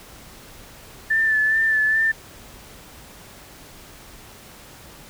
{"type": "tone with vibrato", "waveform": "sine", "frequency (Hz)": 1760, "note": "A6", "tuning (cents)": 0, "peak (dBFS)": -16, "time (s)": [1.1, 2.12], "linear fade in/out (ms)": 10, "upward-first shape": "sine", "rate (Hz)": 2.4, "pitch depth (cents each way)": 31, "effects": ["pink hiss -44 dBFS RMS until 5.09 s"]}